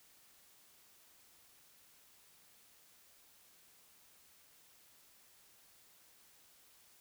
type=silence; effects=white hiss -65 dBFS RMS until 7 s